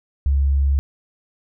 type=tone; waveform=sine; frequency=69.3 Hz; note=C#2; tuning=in tune; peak=-14 dBFS; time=0.26-0.79 s; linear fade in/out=0 ms; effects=none